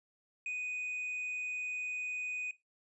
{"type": "tone", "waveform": "triangle", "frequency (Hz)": 2489, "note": "D#7", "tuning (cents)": 0, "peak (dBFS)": -34, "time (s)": [0.46, 2.51], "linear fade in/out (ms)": 2, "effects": ["noise-tail reverb RT60 0.2 s tail -17 dB re dry", "resampled to 22050 Hz"]}